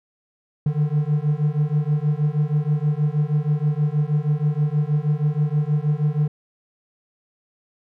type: beating tone pair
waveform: triangle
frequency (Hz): 146.3 / 152.6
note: D3 / D#3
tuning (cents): -6 / -33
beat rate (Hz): 6.3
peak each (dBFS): -19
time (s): 0.66-6.28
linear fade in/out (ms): 5
effects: none